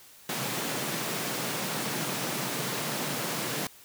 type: high-pass noise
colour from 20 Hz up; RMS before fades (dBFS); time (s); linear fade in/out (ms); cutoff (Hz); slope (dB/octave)
pink; -32; 0.29-3.67; 2; 120; 96
effects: white hiss -53 dBFS RMS until 3.84 s